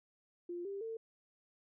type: tone with pitch steps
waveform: sine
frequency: 349.2 / 396.5 / 450.2 Hz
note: F4 / G4 / A4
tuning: 0 / +20 / +40 cents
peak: -39 dBFS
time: 0.49-0.97 s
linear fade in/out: 5 ms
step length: 160 ms
effects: none